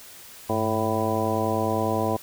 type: harmonic tone with a mistuned harmonic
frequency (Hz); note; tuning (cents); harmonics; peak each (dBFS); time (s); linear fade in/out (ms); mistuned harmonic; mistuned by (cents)
110; A2; 0; 1 / 2 / 3 / 4 / 5 / 6 / 7 / 9; -30 / -30 / -30 / -30 / -30 / -30 / -30 / -30; 0.49-2.17; 10; 1; -150
effects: white hiss -45 dBFS RMS until 2.22 s